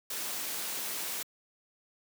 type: noise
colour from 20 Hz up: white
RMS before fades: -36 dBFS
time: 0.1-1.23 s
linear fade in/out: 5 ms
effects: high-pass 200 Hz 12 dB/octave